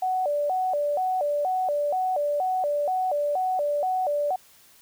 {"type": "tone with vibrato", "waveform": "sine", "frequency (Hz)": 659.3, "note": "E5", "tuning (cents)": 0, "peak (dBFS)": -22, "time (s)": [0.02, 4.36], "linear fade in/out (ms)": 5, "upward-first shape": "square", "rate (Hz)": 2.1, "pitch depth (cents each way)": 210, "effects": ["white hiss -55 dBFS RMS until 4.81 s"]}